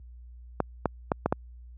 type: clicks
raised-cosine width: 1 ms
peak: -9 dBFS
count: 5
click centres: 0.603 / 0.857 / 1.118 / 1.26 / 1.325 s
effects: added 60 Hz sine -38 dBFS peak until 1.77 s + high-pass 80 Hz 12 dB/octave